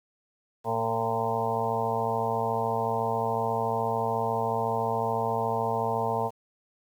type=harmonic tone with a mistuned harmonic; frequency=113.9 Hz; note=A#2; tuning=40 cents flat; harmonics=1 / 2 / 4 / 5 / 6 / 7 / 8 / 9; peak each=-35 / -37 / -31 / -36 / -32 / -33 / -31 / -36 dBFS; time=0.64-6.31 s; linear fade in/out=50 ms; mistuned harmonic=8; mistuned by=+16 cents; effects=9-bit